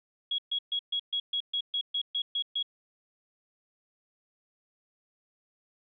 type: tone bursts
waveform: sine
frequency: 3322 Hz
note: G#7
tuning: in tune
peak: -27 dBFS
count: 12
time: 0.31-2.628 s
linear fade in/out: 5 ms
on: 74 ms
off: 130 ms
effects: none